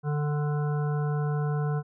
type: harmonic tone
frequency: 147.9 Hz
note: D3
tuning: 13 cents sharp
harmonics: 1 / 3 / 5 / 7 / 9 / 10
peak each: -25 / -35 / -39 / -42 / -44 / -45 dBFS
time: 0.03-1.83 s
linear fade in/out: 50 ms
effects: none